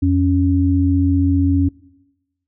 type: tone pair together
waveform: sine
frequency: 87.31 / 277.2 Hz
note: F2 / C#4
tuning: 0 / 0 cents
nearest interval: octave + minor sixth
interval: 2000 cents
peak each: -15 dBFS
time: 0.02-1.69 s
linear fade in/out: 10 ms
effects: noise-tail reverb RT60 1.0 s tail -22 dB re dry